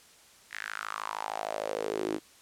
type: tone with high-pass filter sweep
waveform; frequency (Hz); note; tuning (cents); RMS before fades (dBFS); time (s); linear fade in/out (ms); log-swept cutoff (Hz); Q
sawtooth; 53.2; G#1; +42; -35; 0.5-2.2; 50; 1900 to 310; 4.9
effects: white hiss -57 dBFS RMS until 2.41 s + low-pass 10000 Hz 12 dB/octave